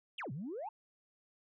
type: exponential two-way sweep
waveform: sine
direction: down then up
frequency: 3520 to 120 to 930 Hz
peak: -38 dBFS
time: 0.18-0.69 s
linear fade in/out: 5 ms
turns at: 0.32 s
effects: tanh soft clip ceiling -35 dBFS